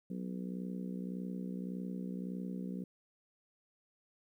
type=harmonic tone; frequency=61.74 Hz; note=B1; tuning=in tune; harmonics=3 / 4 / 5 / 6 / 7 / 8; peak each=-39 / -44 / -51 / -54 / -53 / -54 dBFS; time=0.1-2.84 s; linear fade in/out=5 ms; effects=12-bit